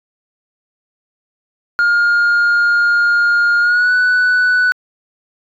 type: tone with pitch glide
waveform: sine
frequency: 1416 to 1487.3 Hz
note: F6 to F#6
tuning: +23 to +9 cents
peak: -7 dBFS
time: 1.79-4.72 s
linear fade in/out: 0 ms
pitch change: +86 cents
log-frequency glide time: 3.6-3.93 s
effects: tanh soft clip ceiling -9 dBFS